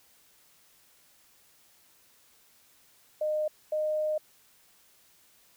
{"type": "tone pair in turn", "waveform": "sine", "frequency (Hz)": [612, 614.3], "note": ["D#5", "D#5"], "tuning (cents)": [-29, -22], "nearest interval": "unison", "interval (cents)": 7, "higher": "second", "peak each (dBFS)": -26, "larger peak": "neither", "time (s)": [[3.21, 3.48], [3.72, 4.18]], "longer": "second", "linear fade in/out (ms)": 5, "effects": ["white hiss -62 dBFS RMS until 5.56 s"]}